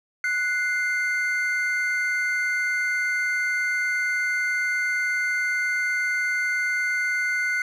triangle tone pair together, 1478.2 / 2093 Hz, F#6 / C7, -2 / 0 cents, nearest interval tritone, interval 602 cents, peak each -23 dBFS, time 0.24-7.62 s, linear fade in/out 2 ms, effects none

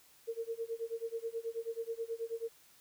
sine tone with tremolo, 457.9 Hz, A#4, 31 cents flat, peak -33 dBFS, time 0.27-2.49 s, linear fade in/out 20 ms, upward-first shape sine, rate 9.3 Hz, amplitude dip 95%, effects white hiss -63 dBFS RMS until 2.8 s

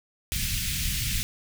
pink band-stop noise, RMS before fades -28 dBFS, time 0.32-1.23 s, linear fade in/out 0 ms, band 170 to 2200 Hz, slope 24 dB/octave, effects none

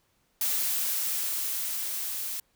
blue noise with level ramp, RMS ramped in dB -27 to -34 dBFS, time 0.41-2.4 s, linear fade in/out 2 ms, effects pink hiss -70 dBFS RMS until 2.55 s

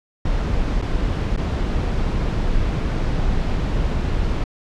brown noise with dropouts, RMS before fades -20 dBFS, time 0.25-4.44 s, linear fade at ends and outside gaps 5 ms, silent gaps 0.817-0.821 / 1.365-1.373 s, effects low-pass 5000 Hz 12 dB/octave

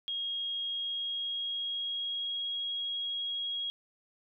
sine tone with pitch glide, 3269 to 3296 Hz, G#7 to G#7, -28 to -14 cents, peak -32 dBFS, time 0.08-3.7 s, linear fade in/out 0 ms, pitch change +14 cents, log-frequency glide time 0.65-2.55 s, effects none

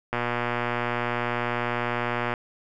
click train, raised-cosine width 0.5 ms, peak -11 dBFS, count 266, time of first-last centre 0.13-2.338 s, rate 120 Hz, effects none

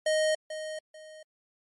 square tone with echo, 622.3 Hz, D#5, in tune, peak -24 dBFS, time 0.06-0.35 s, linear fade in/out 5 ms, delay 440 ms, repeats 2, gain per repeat -11 dB, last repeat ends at 1.23 s, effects MP3 48 kbps

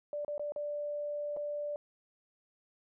sine tone with dropouts, 587.3 Hz, D5, in tune, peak -34 dBFS, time 0.13-1.76 s, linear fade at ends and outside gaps 1 ms, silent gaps 0.248-0.28 / 0.38-0.395 / 0.521-0.561 / 1.365-1.37 s, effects none

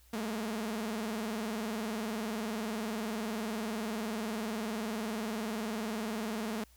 sawtooth tone with vibrato, 220 Hz, A3, in tune, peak -30 dBFS, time 0.13-6.64 s, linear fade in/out 5 ms, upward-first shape sine, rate 20 Hz, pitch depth 130 cents each way, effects added 60 Hz sine -60 dBFS peak until 6.76 s + white hiss -65 dBFS RMS until 6.76 s

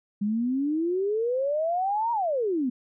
sine exponential two-way sweep, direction up then down, 199.9 to 956 to 237.6 Hz, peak -23 dBFS, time 0.21-2.7 s, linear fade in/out 10 ms, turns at 2.12 s, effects none

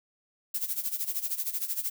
violet noise with tremolo, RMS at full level -29 dBFS, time 0.54-1.9 s, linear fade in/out 5 ms, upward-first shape sine, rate 13 Hz, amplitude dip 80%, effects none

